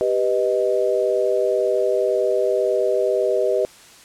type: chord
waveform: sine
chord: G augmented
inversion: none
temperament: equal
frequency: 392 / 493.9 / 622.3 Hz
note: G4 / B4 / D#5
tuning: 0 / 0 / 0 cents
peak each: -21 dBFS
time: 0.01-3.65 s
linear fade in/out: 0 ms
effects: white hiss -46 dBFS RMS until 4.04 s + low-pass 9000 Hz 12 dB/octave